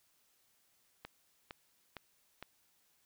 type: click train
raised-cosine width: 0.3 ms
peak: -28 dBFS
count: 4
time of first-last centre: 1.05-2.426 s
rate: 2.18 Hz
effects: white hiss -73 dBFS RMS until 3.05 s